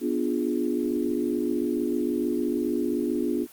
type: chord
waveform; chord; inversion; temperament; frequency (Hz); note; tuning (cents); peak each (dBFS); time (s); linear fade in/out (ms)
sine; B diminished seventh; none; equal; 246.9 / 293.7 / 349.2 / 415.3; B3 / D4 / F4 / Ab4; 0 / 0 / 0 / 0; -28 / -28 / -28 / -32; 0-3.47; 50
effects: white hiss -50 dBFS RMS until 3.52 s + Opus 24 kbps